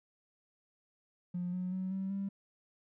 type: tone with pitch steps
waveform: triangle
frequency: 177.7 / 182.27 / 186.97 / 191.78 / 196.72 Hz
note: F3 / F#3 / F#3 / G3 / G3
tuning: +30 / -26 / +18 / -38 / +6 cents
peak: -30 dBFS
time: 1.34-2.29 s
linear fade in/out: 10 ms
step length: 190 ms
effects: tanh soft clip ceiling -31 dBFS